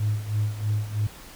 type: tone with tremolo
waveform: sine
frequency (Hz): 105.8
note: G#2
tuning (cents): +33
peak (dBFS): -19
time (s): 0-1.07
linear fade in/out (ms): 5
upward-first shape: sine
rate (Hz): 3.1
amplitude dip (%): 80
effects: tanh soft clip ceiling -17 dBFS + pink hiss -45 dBFS RMS until 1.35 s